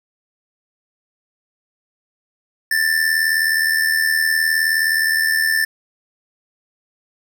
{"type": "tone with amplitude modulation", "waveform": "square", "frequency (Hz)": 1774, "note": "A6", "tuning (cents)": 14, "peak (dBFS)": -13, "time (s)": [2.71, 5.65], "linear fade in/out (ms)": 5, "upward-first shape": "sine", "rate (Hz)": 79.3, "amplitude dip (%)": 60, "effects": []}